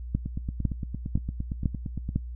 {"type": "two click trains", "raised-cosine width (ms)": 5, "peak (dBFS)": [-19, -12], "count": [17, 5], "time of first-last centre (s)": [[0.26, 2.091], [0.15, 2.16]], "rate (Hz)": [8.74, 1.99], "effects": ["noise-tail reverb RT60 0.1 s tail -20 dB re dry", "added 60 Hz sine -34 dBFS peak until 2.35 s"]}